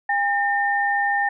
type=tone pair together; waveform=sine; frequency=807.6 / 1813 Hz; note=G#5 / A#6; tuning=-49 / -49 cents; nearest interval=octave + major second; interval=1400 cents; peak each=-21 dBFS; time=0.09-1.29 s; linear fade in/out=5 ms; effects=none